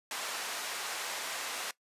pink band-pass noise, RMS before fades -38 dBFS, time 0.11-1.71 s, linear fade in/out 2 ms, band 780 to 11000 Hz, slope 12 dB/octave, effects noise-tail reverb RT60 0.1 s tail -19 dB re dry + resampled to 32000 Hz

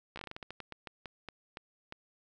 slowing click train, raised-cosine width 0.3 ms, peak -26 dBFS, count 17, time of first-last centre 0.16-1.924 s, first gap 14 ms, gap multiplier 1.24, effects none

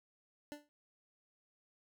25% pulse tone with exponential decay, 294.4 Hz, D4, 4 cents sharp, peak -37 dBFS, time 0.52-0.69 s, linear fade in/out 0 ms, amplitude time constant 35 ms, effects none

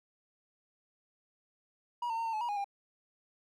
triangle tone with pitch steps, 960 / 906 / 916 / 905 / 861 / 955 / 824 / 801 Hz, B5 / A#5 / A#5 / A5 / A5 / A#5 / G#5 / G5, -49 / -50 / -31 / +48 / -38 / +42 / -14 / +37 cents, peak -30 dBFS, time 2.02-2.644 s, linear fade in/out 5 ms, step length 78 ms, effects none

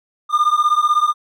triangle beating tone pair, 1200 / 1216 Hz, D6 / D#6, +37 / -40 cents, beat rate 16 Hz, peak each -14 dBFS, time 0.29-1.14 s, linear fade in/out 50 ms, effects none

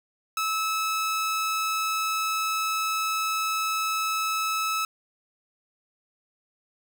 sawtooth tone, 1300 Hz, E6, 24 cents flat, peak -21 dBFS, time 0.37-4.85 s, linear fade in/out 2 ms, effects none

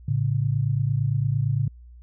sine tone pair together, 111.19 / 140 Hz, A2 / C#3, +19 / +18 cents, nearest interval major third, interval 399 cents, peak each -23 dBFS, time 0.08-1.68 s, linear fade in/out 5 ms, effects added 60 Hz sine -43 dBFS peak until 2.02 s

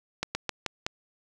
slowing click train, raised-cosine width 0.2 ms, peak -11 dBFS, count 5, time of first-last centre 0.23-0.865 s, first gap 120 ms, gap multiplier 1.19, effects none

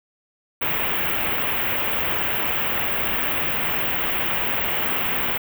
white band-stop noise, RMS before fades -23 dBFS, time 0.61-5.38 s, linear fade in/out 10 ms, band 3100 to 16000 Hz, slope 48 dB/octave, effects none

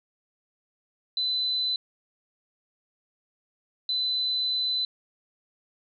sine tone bursts at uneven times, 4016 Hz, B7, 28 cents sharp, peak -24 dBFS, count 2, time 1.17-1.76 / 3.89-4.85 s, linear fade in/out 2 ms, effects none

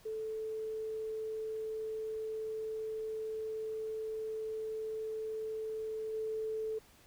sine tone with level steps, 438 Hz, A4, 8 cents flat, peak -36 / -34 dBFS, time 0.05-6.79 s, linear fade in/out 10 ms, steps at 6.13 s, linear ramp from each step 10 ms, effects pink hiss -62 dBFS RMS until 7.06 s

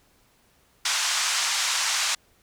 white band-pass noise, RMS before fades -25 dBFS, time 0.85-2.15 s, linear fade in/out 5 ms, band 860 to 7400 Hz, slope 24 dB/octave, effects pink hiss -62 dBFS RMS until 2.42 s

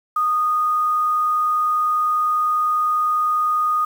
sine tone, 1235 Hz, D#6, 13 cents flat, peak -16 dBFS, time 0.16-3.85 s, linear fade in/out 5 ms, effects 7-bit

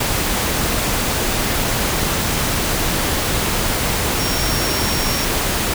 sine tone in noise, 5550 Hz, F8, 12 cents flat, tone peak -25 dBFS, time 4.19-5.25 s, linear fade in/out 5 ms, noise pink, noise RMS -19 dBFS, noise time 0-5.74 s, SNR -9 dB, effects none

